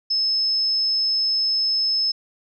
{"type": "tone", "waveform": "sine", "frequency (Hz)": 5210, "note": "E8", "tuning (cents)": -21, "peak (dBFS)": -18, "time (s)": [0.1, 2.12], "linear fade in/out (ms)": 10, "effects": []}